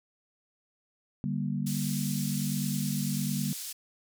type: chord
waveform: sine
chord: G minor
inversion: second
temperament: equal with one note detuned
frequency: 146.83 / 196 / 237.4 Hz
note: D3 / G3 / Bb3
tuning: 0 / 0 / +32 cents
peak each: -32 / -32 / -34 dBFS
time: 1.24-3.53 s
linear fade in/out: 0 ms
type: band-pass noise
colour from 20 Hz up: pink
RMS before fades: -39 dBFS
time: 1.66-3.73 s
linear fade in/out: 10 ms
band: 5300 to 16000 Hz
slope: 12 dB/octave
effects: none